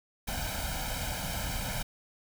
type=noise with comb filter; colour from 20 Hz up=pink; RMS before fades=-34 dBFS; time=0.27-1.83 s; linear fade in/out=10 ms; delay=1.3 ms; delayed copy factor=+0.85; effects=none